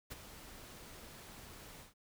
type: noise with ADSR envelope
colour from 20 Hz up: pink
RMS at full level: -43 dBFS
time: 0.1-1.94 s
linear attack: 18 ms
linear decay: 22 ms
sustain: -10 dB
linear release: 140 ms
effects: none